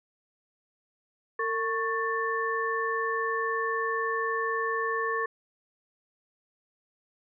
sine tone cluster, 454.1 / 1105 / 1772 Hz, A#4 / C#6 / A6, -45 / -6 / +12 cents, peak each -31 / -30 / -31 dBFS, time 1.39-5.26 s, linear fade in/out 5 ms, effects none

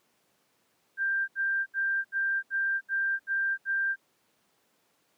sine tone bursts, 1583 Hz, G6, 17 cents sharp, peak -25 dBFS, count 8, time 0.97-3.961 s, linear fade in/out 50 ms, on 310 ms, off 73 ms, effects pink hiss -70 dBFS RMS until 5.17 s + high-pass 200 Hz 12 dB/octave

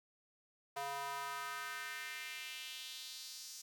square tone with high-pass filter sweep, 139.9 Hz, C#3, 16 cents sharp, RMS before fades -45 dBFS, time 0.76-3.62 s, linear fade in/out 10 ms, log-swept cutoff 740 to 5800 Hz, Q 2.4, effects 11-bit

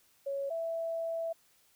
sine tone pair in turn, 554.4 / 660.6 Hz, C#5 / E5, 0 / +4 cents, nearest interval minor third, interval 304 cents, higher second, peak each -32 / -32 dBFS, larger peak neither, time 0.26-0.5 / 0.5-1.33 s, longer second, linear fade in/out 10 ms, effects white hiss -67 dBFS RMS until 1.75 s

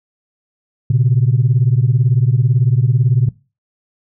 sine beating tone pair, 117.4 / 135.4 Hz, A#2 / C#3, +13 / -40 cents, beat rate 18 Hz, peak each -12 dBFS, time 0.9-3.29 s, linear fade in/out 5 ms, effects noise-tail reverb RT60 0.3 s tail -20 dB re dry + tanh soft clip ceiling -4 dBFS

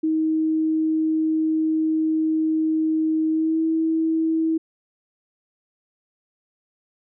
sine tone with pitch glide, 316 to 322.3 Hz, D#4 to E4, +27 to -39 cents, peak -18 dBFS, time 0.03-4.58 s, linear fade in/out 10 ms, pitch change +34 cents, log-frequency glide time 3.3-3.61 s, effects none

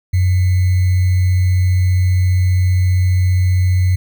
sine tone with sample-and-hold, 91.5 Hz, F#2, 19 cents flat, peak -10 dBFS, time 0.13-3.96 s, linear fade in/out 10 ms, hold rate 2100 Hz, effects none

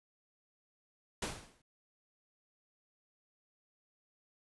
pink noise with exponential decay, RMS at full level -34 dBFS, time 1.22-1.62 s, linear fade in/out 5 ms, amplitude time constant 85 ms, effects resampled to 24000 Hz

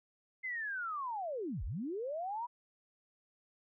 sine linear two-way sweep, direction down then up, 2093 to 32 to 988 Hz, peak -36 dBFS, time 0.43-2.47 s, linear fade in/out 20 ms, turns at 1.64 s, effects none

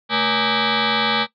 sine tone with frequency modulation, 1273 Hz, D#6, 39 cents sharp, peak -16 dBFS, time 0.09-1.27 s, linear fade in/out 50 ms, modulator 351 Hz, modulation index 7.8, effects noise-tail reverb RT60 0.1 s tail -17 dB re dry

